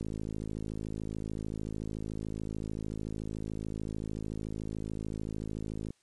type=click train; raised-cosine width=3 ms; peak=-25 dBFS; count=317; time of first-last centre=0.01-5.906 s; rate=53.6 Hz; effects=white hiss -70 dBFS RMS until 6.02 s + resampled to 22050 Hz